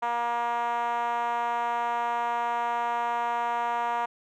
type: tone with band-pass filter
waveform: 5% pulse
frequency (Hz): 236.9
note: A#3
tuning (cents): +28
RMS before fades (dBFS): -28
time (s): 0.02-4.06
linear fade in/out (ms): 10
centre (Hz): 860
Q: 4.7
effects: none

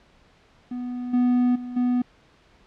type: tone with level steps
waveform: triangle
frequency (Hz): 246.9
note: B3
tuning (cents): 0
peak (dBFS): -26 / -15 / -29 / -17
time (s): 0.71-2.02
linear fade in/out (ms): 5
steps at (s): 1.13 / 1.55 / 1.76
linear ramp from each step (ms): 10
effects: pink hiss -57 dBFS RMS until 2.66 s + low-pass 4000 Hz 12 dB/octave

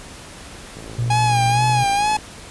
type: click train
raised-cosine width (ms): 2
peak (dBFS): -23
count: 79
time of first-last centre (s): 0.77-2.188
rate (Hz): 55
type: tone with pitch glide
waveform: sine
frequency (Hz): 119 to 124.92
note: A#2 to B2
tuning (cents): +36 to +20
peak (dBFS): -18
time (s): 0.98-1.84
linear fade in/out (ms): 10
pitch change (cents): +84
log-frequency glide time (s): 1.52-1.61
type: tone with vibrato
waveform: 45% pulse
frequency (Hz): 824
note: G#5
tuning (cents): -14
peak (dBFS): -16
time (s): 1.1-2.17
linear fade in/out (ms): 5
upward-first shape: sine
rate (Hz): 2.2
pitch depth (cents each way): 63
effects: pink hiss -38 dBFS RMS until 2.5 s + resampled to 24000 Hz

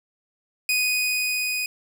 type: tone with level ramp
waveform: sawtooth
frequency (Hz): 2489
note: D#7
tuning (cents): 0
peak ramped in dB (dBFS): -16 to -21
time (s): 0.69-1.66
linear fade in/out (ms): 2
effects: none

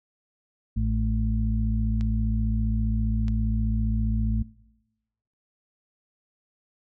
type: harmonic tone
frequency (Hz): 55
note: A1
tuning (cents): 0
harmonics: 1 / 2 / 4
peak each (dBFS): -24 / -27 / -30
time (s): 0.76-4.43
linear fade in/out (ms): 10
type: clicks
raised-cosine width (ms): 0.2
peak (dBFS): -25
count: 2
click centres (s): 2.01 / 3.282
effects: noise-tail reverb RT60 1.0 s tail -22 dB re dry

